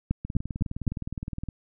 two click trains, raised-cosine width 5 ms, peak -20 / -11 dBFS, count 25 / 4, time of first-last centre 0.25-1.487 / 0.11-0.877 s, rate 19.4 / 3.91 Hz, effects none

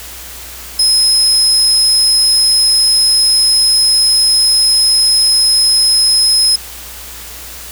35% pulse tone, 5120 Hz, D#8, 49 cents sharp, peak -5 dBFS, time 0.79-6.56 s, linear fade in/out 5 ms, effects added 60 Hz sine -36 dBFS peak until 7.71 s + white hiss -30 dBFS RMS until 7.71 s

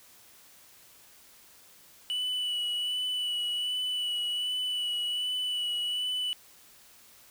triangle tone with vibrato, 2960 Hz, F#7, in tune, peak -27 dBFS, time 2.1-6.33 s, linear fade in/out 0 ms, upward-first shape sine, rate 1.3 Hz, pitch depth 21 cents each way, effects white hiss -56 dBFS RMS until 7.3 s

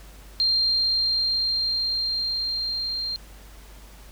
sine tone with level ramp, 4186 Hz, C8, in tune, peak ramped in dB -18 to -26 dBFS, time 0.4-3.16 s, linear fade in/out 0 ms, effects added 50 Hz sine -44 dBFS peak until 4.11 s + pink hiss -50 dBFS RMS until 4.11 s

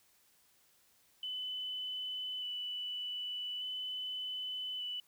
sine tone with vibrato, 2992 Hz, F#7, 19 cents sharp, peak -37 dBFS, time 1.23-5 s, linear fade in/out 2 ms, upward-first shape square, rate 0.42 Hz, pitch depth 11 cents each way, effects white hiss -69 dBFS RMS until 5.07 s

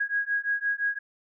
sine beating tone pair, 1645 / 1650.8 Hz, G#6 / G#6, -17 / -11 cents, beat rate 5.8 Hz, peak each -28 dBFS, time 0-0.99 s, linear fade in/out 10 ms, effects none

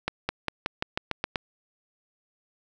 accelerating click train, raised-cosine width 0.3 ms, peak -10 dBFS, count 9, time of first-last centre 0.08-1.358 s, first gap 210 ms, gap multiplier 0.92, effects none

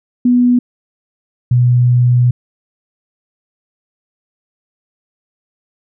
sine tone pair in turn, 245.6 / 123.07 Hz, B3 / B2, -9 / -6 cents, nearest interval octave, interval 1197 cents, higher first, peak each -7 dBFS, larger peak neither, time 0.25-0.59 / 1.51-2.31 s, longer second, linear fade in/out 5 ms, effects none

